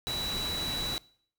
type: tone in noise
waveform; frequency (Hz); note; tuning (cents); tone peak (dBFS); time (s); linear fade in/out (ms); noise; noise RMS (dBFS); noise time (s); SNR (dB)
sine; 3929; B7; -10; -32; 0.07-0.98; 0; pink; -37; 0.07-0.98; +2
effects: noise-tail reverb RT60 0.6 s tail -23 dB re dry